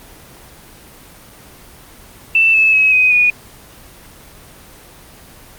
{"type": "tone with pitch steps", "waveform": "sine", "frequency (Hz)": [2662, 2610, 2559, 2510, 2461], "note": ["E7", "E7", "D#7", "D#7", "D#7"], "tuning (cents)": [16, -18, 48, 15, -20], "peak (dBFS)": -8, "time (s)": [2.35, 3.3], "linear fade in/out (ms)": 2, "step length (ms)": 190, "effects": ["pink hiss -40 dBFS RMS until 5.58 s", "Opus 24 kbps"]}